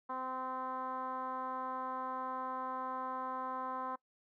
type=tone with low-pass filter; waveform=10% pulse; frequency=258.5 Hz; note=C4; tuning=21 cents flat; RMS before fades=-40 dBFS; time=0.09-3.96 s; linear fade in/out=10 ms; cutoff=1100 Hz; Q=3.8; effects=noise-tail reverb RT60 0.1 s tail -22 dB re dry